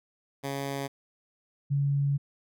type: tone pair in turn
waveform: 10% pulse / sine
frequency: 138.59 / 141.01 Hz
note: C#3 / C#3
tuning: 0 / +30 cents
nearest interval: unison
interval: 30 cents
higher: second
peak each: -23 dBFS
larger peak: neither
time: 0.43-0.88 / 1.7-2.18 s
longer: second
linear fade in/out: 20 ms
effects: none